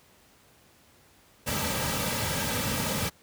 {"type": "noise with comb filter", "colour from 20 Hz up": "pink", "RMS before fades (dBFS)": -29, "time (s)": [1.46, 3.1], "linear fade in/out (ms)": 20, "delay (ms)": 2.8, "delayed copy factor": -0.65, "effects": ["pink hiss -59 dBFS RMS until 3.22 s", "high-pass 60 Hz 12 dB/octave"]}